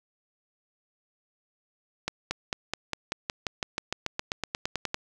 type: accelerating click train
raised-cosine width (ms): 0.2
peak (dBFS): -11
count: 20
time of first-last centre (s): 2.08-4.944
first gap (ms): 230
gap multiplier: 0.95
effects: none